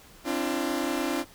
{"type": "tone cluster", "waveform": "sawtooth", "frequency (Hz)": [266.2, 296, 342.1], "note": ["C4", "D4", "F4"], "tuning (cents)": [30, 14, -36], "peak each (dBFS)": -27, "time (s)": [0.24, 1.25], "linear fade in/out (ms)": 50, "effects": ["pink hiss -52 dBFS RMS until 1.34 s"]}